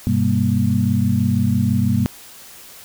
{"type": "tone cluster", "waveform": "sine", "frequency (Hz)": [99.4, 125.5, 196.9, 234.6], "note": ["G2", "B2", "G3", "A#3"], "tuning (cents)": [25, 28, 8, 11], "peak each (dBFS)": -20, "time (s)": [0.07, 2.06], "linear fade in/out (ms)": 0, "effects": ["white hiss -41 dBFS RMS until 2.84 s"]}